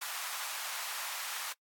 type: high-pass noise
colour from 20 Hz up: pink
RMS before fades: -39 dBFS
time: 0.01-1.53 s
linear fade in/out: 10 ms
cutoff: 870 Hz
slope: 24 dB/octave
effects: noise-tail reverb RT60 0.1 s tail -23 dB re dry + AAC 64 kbps